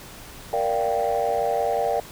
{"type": "chord", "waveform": "sine", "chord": "G minor seventh", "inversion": "first", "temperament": "equal", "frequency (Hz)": [466.2, 587.3, 698.5, 784], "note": ["Bb4", "D5", "F5", "G5"], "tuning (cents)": [0, 0, 0, 0], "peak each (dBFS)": -25, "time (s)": [0.53, 2], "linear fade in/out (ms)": 2, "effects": ["tanh soft clip ceiling -14 dBFS", "pink hiss -42 dBFS RMS until 2.11 s"]}